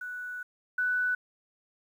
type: tone pair in turn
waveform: sine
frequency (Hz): 1480 / 1489.4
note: F#6 / F#6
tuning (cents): 0 / +11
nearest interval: unison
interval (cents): 11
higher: second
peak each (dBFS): -35 / -25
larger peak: second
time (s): 0.01-0.43 / 0.78-1.15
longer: first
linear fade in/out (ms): 5
effects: 10-bit